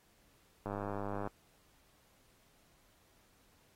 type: click train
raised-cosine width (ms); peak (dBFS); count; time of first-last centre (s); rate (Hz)
1; -25; 63; 0.66-1.274; 101
effects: pink hiss -69 dBFS RMS until 3.75 s + AAC 48 kbps